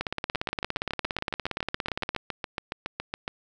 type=two click trains; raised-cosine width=0.3 ms; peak=-12 / -14 dBFS; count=38 / 22; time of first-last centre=0.01-2.149 / 0.35-3.279 s; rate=17.3 / 7.17 Hz; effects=none